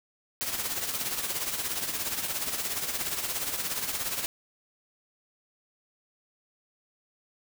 white noise with tremolo, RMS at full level -29 dBFS, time 0.41-4.26 s, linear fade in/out 0 ms, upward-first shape triangle, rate 17 Hz, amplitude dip 65%, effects none

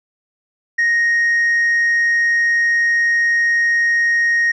sine tone with tanh clipping, 1868 Hz, A#6, 3 cents sharp, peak -13 dBFS, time 0.78-4.52 s, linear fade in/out 10 ms, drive 1 dB, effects none

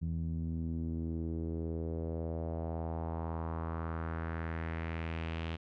sawtooth tone with low-pass filter sweep, 81.8 Hz, E2, 13 cents flat, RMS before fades -37 dBFS, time 0.01-5.57 s, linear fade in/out 20 ms, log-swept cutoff 170 to 3100 Hz, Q 2.5, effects none

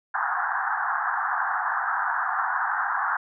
white band-pass noise, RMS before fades -26 dBFS, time 0.14-3.17 s, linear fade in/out 5 ms, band 740 to 1700 Hz, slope 96 dB/octave, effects none

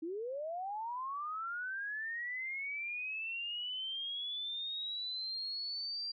sine linear sweep, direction up, 308.9 to 4752 Hz, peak -37 dBFS, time 0.02-6.12 s, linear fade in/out 10 ms, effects none

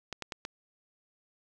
clicks, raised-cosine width 0.2 ms, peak -19 dBFS, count 4, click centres 0.127 / 0.223 / 0.322 / 0.451 s, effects none

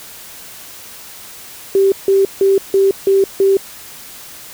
sine tone bursts, 390 Hz, G4, 9 cents flat, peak -8 dBFS, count 6, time 1.75-3.57 s, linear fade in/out 2 ms, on 170 ms, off 160 ms, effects white hiss -35 dBFS RMS until 4.53 s

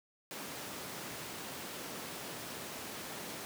pink high-pass noise, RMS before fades -44 dBFS, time 0.31-3.45 s, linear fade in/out 0 ms, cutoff 180 Hz, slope 12 dB/octave, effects none

